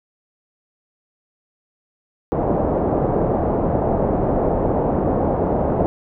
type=low-pass noise; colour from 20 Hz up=white; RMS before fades=-19 dBFS; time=2.32-5.86 s; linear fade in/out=0 ms; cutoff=700 Hz; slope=24 dB/octave; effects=none